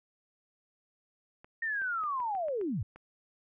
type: clicks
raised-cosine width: 0.5 ms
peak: -36 dBFS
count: 8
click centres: 1.445 / 1.818 / 2.037 / 2.202 / 2.351 / 2.484 / 2.613 / 2.96 s
type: linear sweep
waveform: sine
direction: down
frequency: 1858 to 77.78 Hz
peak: -30 dBFS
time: 1.62-2.83 s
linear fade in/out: 5 ms
effects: none